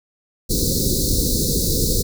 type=band-stop noise; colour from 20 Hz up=pink; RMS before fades=-19 dBFS; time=0.49-2.03 s; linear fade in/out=20 ms; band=520 to 3900 Hz; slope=96 dB/octave; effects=none